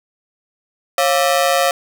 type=ring-modulated tone; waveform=sawtooth; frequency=622.3 Hz; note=D#5; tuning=in tune; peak=-6 dBFS; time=0.98-1.71 s; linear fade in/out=2 ms; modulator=77.2 Hz; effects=none